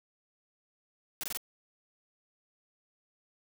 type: noise bursts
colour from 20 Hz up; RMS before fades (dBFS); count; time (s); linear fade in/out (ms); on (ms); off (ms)
white; -36; 4; 1.21-1.372; 0; 24; 22
effects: none